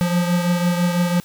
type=beating tone pair; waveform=square; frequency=174.61 / 180.61 Hz; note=F3 / F#3; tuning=0 / -42 cents; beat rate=6 Hz; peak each=-18 / -25 dBFS; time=0.01-1.2 s; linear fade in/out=0 ms; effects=white hiss -47 dBFS RMS until 1.24 s